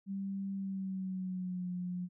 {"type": "tone with pitch glide", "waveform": "sine", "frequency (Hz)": [195.6, 179.37], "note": ["G3", "F3"], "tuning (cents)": [-4, 47], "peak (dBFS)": -35, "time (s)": [0.06, 2.09], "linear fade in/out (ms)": 50, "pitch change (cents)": -149, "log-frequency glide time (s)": [0.54, 1.7], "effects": []}